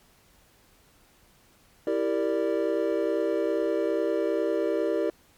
triangle chord, E half-diminished seventh, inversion none, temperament equal with one note detuned, 329.6 / 392 / 461.9 / 587.3 Hz, E4 / G4 / Bb4 / D5, 0 / 0 / -16 / 0 cents, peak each -27 dBFS, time 1.87-5.1 s, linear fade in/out 2 ms, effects pink hiss -60 dBFS RMS until 5.37 s + MP3 96 kbps

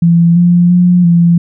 sine tone with pitch steps, 169.3 / 174.7 / 177.9 / 170.8 Hz, E3 / F3 / F3 / F3, +46 / +1 / +32 / -38 cents, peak -4 dBFS, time 0.02-1.38 s, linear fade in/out 5 ms, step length 340 ms, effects none

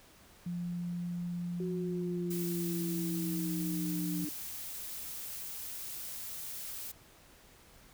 sine tone, 174.61 Hz, F3, in tune, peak -34 dBFS, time 0.46-4.25 s, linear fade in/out 5 ms
sine exponential sweep, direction down, 370 to 297.3 Hz, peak -36 dBFS, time 1.6-4.29 s, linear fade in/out 2 ms
blue noise, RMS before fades -42 dBFS, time 2.3-6.92 s, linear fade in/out 10 ms
effects pink hiss -59 dBFS RMS until 7.93 s

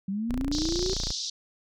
sine linear sweep, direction up, 187.9 to 384.9 Hz, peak -27 dBFS, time 0.08-0.94 s, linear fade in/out 5 ms
sawtooth tone, 28.84 Hz, A#0, 18 cents flat, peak -27 dBFS, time 0.29-1.12 s, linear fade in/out 10 ms
white band-pass noise, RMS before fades -33 dBFS, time 0.52-1.3 s, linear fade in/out 5 ms, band 3700 to 5900 Hz, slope 48 dB/octave
effects none

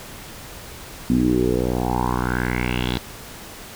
10% pulse tone with low-pass filter sweep, 61.5 Hz, B1, 7 cents flat, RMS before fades -21 dBFS, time 1.1-2.98 s, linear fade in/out 0 ms, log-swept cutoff 240 to 3900 Hz, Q 4.9, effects pink hiss -38 dBFS RMS until 3.75 s

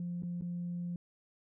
sine tone with dropouts, 174.61 Hz, F3, in tune, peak -34 dBFS, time 0-0.96 s, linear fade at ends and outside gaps 2 ms, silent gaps 0.223-0.233 / 0.411-0.421 s, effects tanh soft clip ceiling -31 dBFS

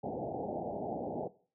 white low-pass noise, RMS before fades -37 dBFS, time 0.03-1.28 s, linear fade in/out 10 ms, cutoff 820 Hz, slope 96 dB/octave, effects noise-tail reverb RT60 0.4 s tail -17 dB re dry + high-pass 150 Hz 12 dB/octave

